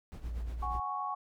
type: noise with tremolo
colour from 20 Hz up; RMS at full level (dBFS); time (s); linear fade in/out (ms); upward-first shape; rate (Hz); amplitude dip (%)
brown; -44; 0.12-0.79; 0; sine; 8.4; 65
type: tone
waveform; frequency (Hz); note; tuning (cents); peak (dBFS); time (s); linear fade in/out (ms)
sine; 58; A#1; -8; -35; 0.24-0.8; 5
type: chord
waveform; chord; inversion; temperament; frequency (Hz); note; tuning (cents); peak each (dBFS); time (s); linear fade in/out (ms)
sine; F# suspended second; none; equal; 740 / 830.6 / 1108.7; F#5 / G#5 / C#6; 0 / 0 / 0; -40 / -39 / -35; 0.62-1.15; 10
effects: none